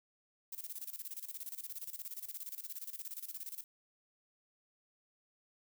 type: noise with tremolo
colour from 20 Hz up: violet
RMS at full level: -43 dBFS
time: 0.52-3.64 s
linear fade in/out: 5 ms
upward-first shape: square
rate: 17 Hz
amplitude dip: 80%
effects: none